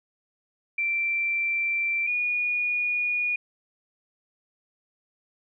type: tone pair in turn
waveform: sine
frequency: 2349 / 2448 Hz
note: D7 / D#7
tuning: 0 / -29 cents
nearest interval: minor second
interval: 71 cents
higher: second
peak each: -23 dBFS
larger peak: neither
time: 0.78-2.07 / 2.07-3.36 s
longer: neither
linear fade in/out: 5 ms
effects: none